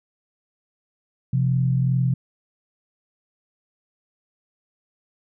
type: tone pair together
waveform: sine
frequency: 129.4 / 171.82 Hz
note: C3 / F3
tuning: -19 / -28 cents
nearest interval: perfect fourth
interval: 491 cents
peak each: -18 / -25 dBFS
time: 1.33-2.14 s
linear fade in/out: 5 ms
effects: none